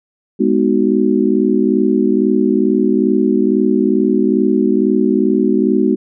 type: chord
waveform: sine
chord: G# minor seventh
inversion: none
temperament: just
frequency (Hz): 207.7 / 249.2 / 311.5 / 373.8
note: G#3 / B3 / D#4 / F#4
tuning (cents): 0 / +16 / +2 / +18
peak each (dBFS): -16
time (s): 0.39-5.96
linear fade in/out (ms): 20
effects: none